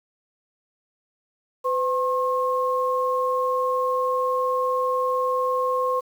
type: tone pair together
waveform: sine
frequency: 507 / 1074.3 Hz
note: B4 / C6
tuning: +45 / +45 cents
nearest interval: octave + minor second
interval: 1300 cents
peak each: -23 dBFS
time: 1.64-6.01 s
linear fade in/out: 20 ms
effects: 8-bit